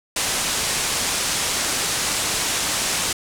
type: low-pass noise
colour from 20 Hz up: white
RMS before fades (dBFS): -23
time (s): 0.16-3.13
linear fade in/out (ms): 5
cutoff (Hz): 9400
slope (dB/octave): 24
effects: none